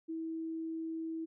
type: tone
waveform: sine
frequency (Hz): 324.4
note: E4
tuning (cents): -28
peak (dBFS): -36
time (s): 0.08-1.26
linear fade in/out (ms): 20
effects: none